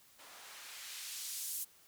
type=noise with band-pass filter sweep; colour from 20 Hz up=blue; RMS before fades=-45 dBFS; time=0.18-1.65 s; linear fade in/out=20 ms; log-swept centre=520 to 11000 Hz; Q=0.71; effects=white hiss -64 dBFS RMS until 1.87 s